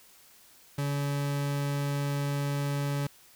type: tone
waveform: 40% pulse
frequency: 142.3 Hz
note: C#3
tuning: 46 cents sharp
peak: -27 dBFS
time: 0.78-3.07 s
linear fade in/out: 5 ms
effects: white hiss -57 dBFS RMS until 3.35 s